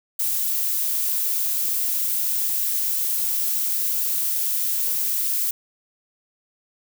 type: noise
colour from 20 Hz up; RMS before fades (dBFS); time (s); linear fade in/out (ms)
violet; -23; 0.19-5.51; 5
effects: none